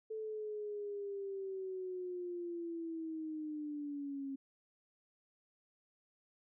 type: linear sweep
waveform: sine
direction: down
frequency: 440 to 270.3 Hz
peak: -39 dBFS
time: 0.1-4.36 s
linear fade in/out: 10 ms
effects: none